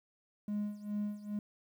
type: tone with tremolo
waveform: triangle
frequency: 207.7 Hz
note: G#3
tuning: in tune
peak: -29 dBFS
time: 0.48-1.39 s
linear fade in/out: 2 ms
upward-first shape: sine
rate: 2.4 Hz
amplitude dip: 85%
effects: tanh soft clip ceiling -27 dBFS + 11-bit